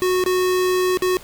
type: tone with dropouts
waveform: square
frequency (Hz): 367.2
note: F#4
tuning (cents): -13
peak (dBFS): -17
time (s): 0.02-1.17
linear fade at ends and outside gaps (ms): 0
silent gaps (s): 0.239-0.262 / 0.973-1.022
effects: pink hiss -42 dBFS RMS until 1.23 s